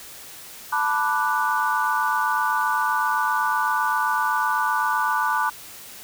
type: chord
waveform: sine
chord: B minor seventh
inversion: third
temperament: equal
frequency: 880 / 987.8 / 1174.7 / 1480 Hz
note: A5 / B5 / D6 / F#6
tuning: 0 / 0 / 0 / 0 cents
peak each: -25 dBFS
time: 0.72-5.5 s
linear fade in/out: 10 ms
effects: white hiss -41 dBFS RMS until 6.03 s